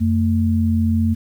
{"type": "tone pair together", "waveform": "sine", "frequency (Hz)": [89.2, 224.8], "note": ["F2", "A3"], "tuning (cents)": [37, 37], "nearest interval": "octave + major third", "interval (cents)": 1600, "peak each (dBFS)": -17, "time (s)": [0, 1.15], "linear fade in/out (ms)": 20, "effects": ["8-bit"]}